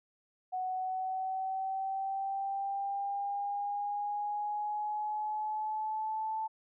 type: linear sweep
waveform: sine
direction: up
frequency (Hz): 740 to 880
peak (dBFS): -32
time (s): 0.52-6.48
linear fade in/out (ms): 20
effects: none